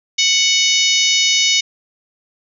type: harmonic tone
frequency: 741 Hz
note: F#5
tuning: 2 cents sharp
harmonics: 3 / 4 / 5 / 6 / 7 / 8 / 9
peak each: -19 / -18 / -18 / -24 / -20 / -20 / -24 dBFS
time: 0.18-1.61 s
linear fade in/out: 10 ms
effects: none